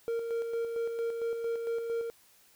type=tone with tremolo; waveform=triangle; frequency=462.8 Hz; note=A#4; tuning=13 cents flat; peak=-27 dBFS; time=0.08-2.1 s; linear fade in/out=0 ms; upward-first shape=square; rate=4.4 Hz; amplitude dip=40%; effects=white hiss -62 dBFS RMS until 2.55 s